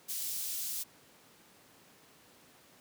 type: high-pass noise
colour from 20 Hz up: white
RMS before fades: -37 dBFS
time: 0.08-0.84 s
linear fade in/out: 20 ms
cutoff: 4400 Hz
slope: 12 dB/octave
effects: pink hiss -60 dBFS RMS until 2.8 s + high-pass 150 Hz 12 dB/octave